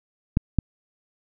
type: clicks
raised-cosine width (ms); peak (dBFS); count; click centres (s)
5; -6; 2; 0.371 / 0.587
effects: none